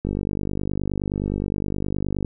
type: click train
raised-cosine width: 3 ms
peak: -12 dBFS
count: 110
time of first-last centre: 0.05-2.248 s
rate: 49.6 Hz
effects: none